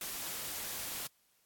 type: noise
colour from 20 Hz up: white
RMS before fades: -40 dBFS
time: 0.01-1.07 s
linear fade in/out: 2 ms
effects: white hiss -72 dBFS RMS until 1.45 s + AAC 64 kbps